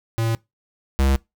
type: tone pair in turn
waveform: square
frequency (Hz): 113.7 / 67.61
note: A#2 / C#2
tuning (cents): -43 / -43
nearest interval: major sixth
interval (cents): 900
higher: first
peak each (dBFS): -20 / -16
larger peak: second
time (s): 0.18-0.35 / 0.99-1.16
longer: neither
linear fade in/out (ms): 0
effects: noise-tail reverb RT60 0.2 s tail -23 dB re dry